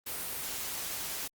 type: noise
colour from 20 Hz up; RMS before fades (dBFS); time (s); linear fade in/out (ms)
white; -37; 0.06-1.28; 10
effects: Opus 32 kbps